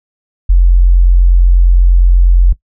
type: tone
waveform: sine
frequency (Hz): 44.23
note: F1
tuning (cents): +23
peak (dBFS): -3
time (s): 0.49-2.53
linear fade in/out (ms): 10
effects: noise-tail reverb RT60 0.1 s tail -19 dB re dry